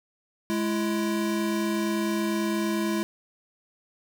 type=tone pair together; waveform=square; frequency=210.6 / 334.7 Hz; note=G#3 / E4; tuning=+24 / +26 cents; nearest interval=minor sixth; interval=802 cents; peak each=-28 dBFS; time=0.5-3.03 s; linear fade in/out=0 ms; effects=none